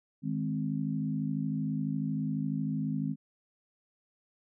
sine chord, Ab major, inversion second, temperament equal, 155.56 / 207.7 / 261.6 Hz, Eb3 / Ab3 / C4, 0 / 0 / 0 cents, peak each -33 / -34 / -34 dBFS, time 0.22-3.16 s, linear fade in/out 50 ms, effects none

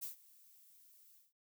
violet noise with ADSR envelope, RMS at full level -42 dBFS, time 0.01-1.33 s, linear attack 23 ms, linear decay 120 ms, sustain -22 dB, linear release 180 ms, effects noise-tail reverb RT60 0.1 s tail -22 dB re dry

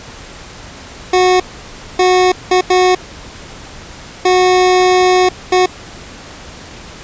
25% pulse tone bursts at uneven times, 366.6 Hz, F#4, 16 cents flat, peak -4 dBFS, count 6, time 1.13-1.4 / 1.99-2.32 / 2.51-2.61 / 2.7-2.95 / 4.25-5.29 / 5.52-5.66 s, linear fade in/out 5 ms, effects pink hiss -33 dBFS RMS until 7.03 s + resampled to 16000 Hz

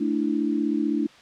sine chord, A suspended fourth, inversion none, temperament equal, 220 / 293.7 / 329.6 Hz, A3 / D4 / E4, 0 / 0 / 0 cents, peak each -27 / -24 / -27 dBFS, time 0-1.07 s, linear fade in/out 10 ms, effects white hiss -50 dBFS RMS until 1.21 s + low-pass 4000 Hz 12 dB/octave

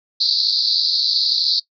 white band-pass noise, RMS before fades -18 dBFS, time 0.2-1.6 s, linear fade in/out 10 ms, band 4000 to 4800 Hz, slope 96 dB/octave, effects noise-tail reverb RT60 0.1 s tail -20 dB re dry

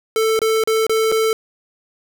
square tone with dropouts, 442.6 Hz, A4, 10 cents sharp, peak -15 dBFS, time 0.16-1.33 s, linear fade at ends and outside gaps 1 ms, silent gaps 0.391-0.417 / 0.638-0.674 / 0.867-0.895 / 1.117-1.122 s, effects none

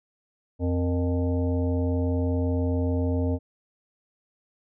harmonic tone with a mistuned harmonic, 87.31 Hz, F2, in tune, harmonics 1 / 3 / 5 / 7 / 9 / 10, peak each -24 / -27 / -32 / -35 / -46 / -46 dBFS, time 0.59-3.39 s, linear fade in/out 50 ms, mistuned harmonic 5, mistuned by +100 cents, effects none

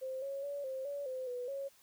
sine tone with pitch steps, 523 / 551 / 569 / 527 / 569 / 516 / 493.1 / 551 Hz, C5 / C#5 / C#5 / C5 / C#5 / C5 / B4 / C#5, -1 / -11 / +45 / +12 / +45 / -24 / -3 / -11 cents, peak -37 dBFS, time 0.01-1.69 s, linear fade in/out 20 ms, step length 210 ms, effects white hiss -65 dBFS RMS until 1.82 s

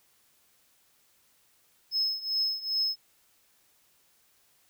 triangle tone with tremolo, 5180 Hz, E8, 31 cents flat, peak -21 dBFS, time 1.91-2.96 s, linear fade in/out 50 ms, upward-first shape triangle, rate 2.5 Hz, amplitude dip 90%, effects tanh soft clip ceiling -20 dBFS + white hiss -66 dBFS RMS until 4.69 s

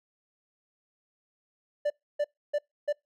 triangle tone bursts, 587.3 Hz, D5, in tune, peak -22 dBFS, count 4, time 1.85-2.928 s, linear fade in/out 10 ms, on 52 ms, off 290 ms, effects noise-tail reverb RT60 0.2 s tail -26 dB re dry

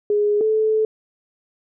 sine tone pair in turn, 415.3 / 435.4 Hz, G#4 / A4, 0 / -18 cents, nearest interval minor second, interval 82 cents, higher second, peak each -15 dBFS, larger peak neither, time 0.1-0.41 / 0.41-0.85 s, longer second, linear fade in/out 2 ms, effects none

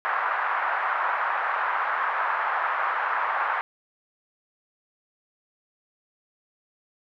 pink band-pass noise, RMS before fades -26 dBFS, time 0.05-3.61 s, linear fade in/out 0 ms, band 880 to 1600 Hz, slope 24 dB/octave, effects none

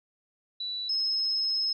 sine tone pair in turn, 3951 / 5171 Hz, B7 / E8, 0 / -34 cents, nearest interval perfect fourth, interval 466 cents, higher second, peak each -31 / -25 dBFS, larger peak second, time 0.6-0.89 / 0.89-1.73 s, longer second, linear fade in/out 5 ms, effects none

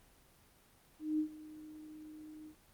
sine tone with ADSR envelope, 308 Hz, D#4, 17 cents flat, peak -29 dBFS, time 0.99-2.56 s, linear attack 200 ms, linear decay 90 ms, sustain -19 dB, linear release 86 ms, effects pink hiss -65 dBFS RMS until 2.73 s + Opus 24 kbps

